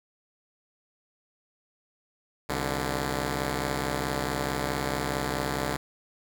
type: tone pair together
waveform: 5% pulse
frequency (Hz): 64.6 / 146.37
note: C2 / D3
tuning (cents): -21 / -5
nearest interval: octave + major second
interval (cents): 1416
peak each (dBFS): -19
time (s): 2.49-5.77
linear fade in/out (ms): 5
effects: none